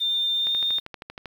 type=tone with pitch glide; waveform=sine; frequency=3604 to 3642 Hz; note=A7 to A#7; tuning=+41 to -41 cents; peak=-21 dBFS; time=0-0.8 s; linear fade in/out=20 ms; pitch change=+18 cents; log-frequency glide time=0.36-0.55 s
type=click train; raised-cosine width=0.3 ms; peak=-20 dBFS; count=11; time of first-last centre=0.47-1.257 s; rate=12.7 Hz
effects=8-bit